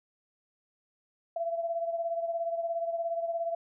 sine beating tone pair, 670 / 687 Hz, E5 / F5, +28 / -29 cents, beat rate 17 Hz, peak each -30 / -37 dBFS, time 1.36-3.55 s, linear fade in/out 5 ms, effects none

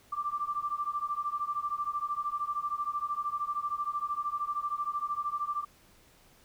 sine beating tone pair, 1170 / 1183 Hz, D6 / D6, -7 / +12 cents, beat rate 13 Hz, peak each -34 / -33 dBFS, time 0.12-5.65 s, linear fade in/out 10 ms, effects pink hiss -61 dBFS RMS until 6.44 s

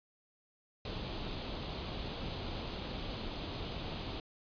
pink noise with comb filter, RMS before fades -40 dBFS, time 0.85-4.2 s, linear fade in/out 2 ms, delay 0.28 ms, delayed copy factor +0.5, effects resampled to 11025 Hz

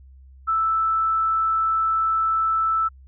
sine tone, 1318.5 Hz, E6, in tune, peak -18 dBFS, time 0.47-2.89 s, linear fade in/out 20 ms, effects added 66 Hz sine -44 dBFS peak until 3.07 s

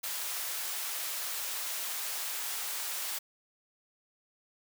white high-pass noise, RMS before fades -36 dBFS, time 0.03-3.19 s, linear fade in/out 10 ms, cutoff 650 Hz, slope 12 dB/octave, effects none

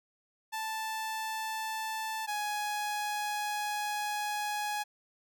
sawtooth tone pair in turn, 880 / 834.9 Hz, A5 / G#5, 0 / +9 cents, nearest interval minor second, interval 91 cents, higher first, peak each -30 / -28 dBFS, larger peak second, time 0.52-2.27 / 2.27-4.84 s, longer second, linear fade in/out 20 ms, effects none

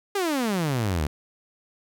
sawtooth exponential sweep, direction down, 415.3 to 69.3 Hz, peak -19 dBFS, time 0.15-1.07 s, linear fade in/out 5 ms, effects none

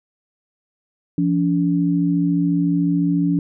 sine tone pair together, 171.6 / 285.7 Hz, F3 / D4, -30 / -48 cents, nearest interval major sixth, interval 882 cents, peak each -18 dBFS, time 1.18-3.39 s, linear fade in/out 2 ms, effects none

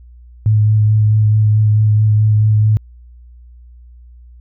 sine tone with vibrato, 107.1 Hz, A2, 46 cents flat, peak -8 dBFS, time 0.46-2.77 s, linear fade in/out 0 ms, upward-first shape sine, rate 4.6 Hz, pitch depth 16 cents each way, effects added 60 Hz sine -37 dBFS peak until 4.4 s

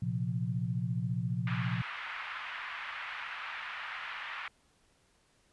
sine chord, Bb suspended second, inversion none, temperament just, 116.54 / 131.11 / 174.81 Hz, Bb2 / C3 / F3, 0 / +4 / +2 cents, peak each -34 / -35 / -35 dBFS, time 0.02-1.82 s, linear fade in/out 5 ms
pink band-pass noise, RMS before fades -41 dBFS, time 1.47-4.48 s, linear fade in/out 2 ms, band 1100 to 2700 Hz, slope 24 dB/octave
effects pink hiss -69 dBFS RMS until 5.52 s + resampled to 24000 Hz

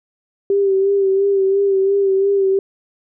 sine tone with vibrato, 392 Hz, G4, in tune, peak -12 dBFS, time 0.5-2.59 s, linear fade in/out 2 ms, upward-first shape sine, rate 2.9 Hz, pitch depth 38 cents each way, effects none

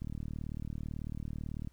click train, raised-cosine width 5 ms, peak -27 dBFS, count 64, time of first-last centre 0.02-1.674 s, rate 38.1 Hz, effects added 60 Hz sine -62 dBFS peak until 1.72 s + pink hiss -72 dBFS RMS until 1.72 s

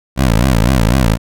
15% pulse tone with vibrato, 60.2 Hz, B1, 44 cents flat, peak -3 dBFS, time 0.16-1.18 s, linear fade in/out 50 ms, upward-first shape sine, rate 4 Hz, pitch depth 210 cents each way, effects none

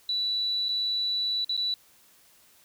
sine tone with dropouts, 3951 Hz, B7, in tune, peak -25 dBFS, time 0.09-1.74 s, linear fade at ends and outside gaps 2 ms, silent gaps 0.685-0.69 / 1.446-1.493 / 1.567-1.575 s, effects white hiss -59 dBFS RMS until 2.64 s

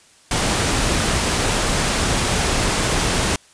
pink noise, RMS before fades -19 dBFS, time 0.31-3.36 s, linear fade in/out 2 ms, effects white hiss -51 dBFS RMS until 3.53 s + resampled to 22050 Hz

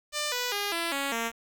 5% pulse tone with pitch steps, 596 / 492.6 / 407.1 / 336.4 / 278 / 229.8 Hz, D5 / B4 / G#4 / E4 / C#4 / A#3, +25 / -5 / -35 / +35 / +5 / -25 cents, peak -17 dBFS, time 0.12-1.32 s, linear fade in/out 50 ms, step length 200 ms, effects 9-bit

